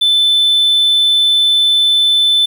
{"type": "tone", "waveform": "triangle", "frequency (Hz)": 3520, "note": "A7", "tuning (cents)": 0, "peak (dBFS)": -6, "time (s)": [0.01, 2.46], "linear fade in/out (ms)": 10, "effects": ["tanh soft clip ceiling -3 dBFS", "7-bit"]}